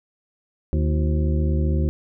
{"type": "harmonic tone with a mistuned harmonic", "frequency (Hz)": 75.8, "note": "D#2", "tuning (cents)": -45, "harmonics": [1, 2, 3, 4, 5, 7], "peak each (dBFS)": [-19, -25, -29, -31, -33, -36], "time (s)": [0.73, 1.89], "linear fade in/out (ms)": 0, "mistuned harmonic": 4, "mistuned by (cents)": 130, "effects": []}